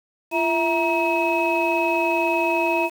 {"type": "tone cluster", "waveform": "sine", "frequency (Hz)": [341.5, 658, 944, 2564], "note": ["F4", "E5", "A#5", "E7"], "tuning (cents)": [-39, -3, 22, -49], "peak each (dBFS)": -23, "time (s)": [0.31, 2.9], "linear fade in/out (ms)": 50, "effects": ["tanh soft clip ceiling -11 dBFS", "7-bit"]}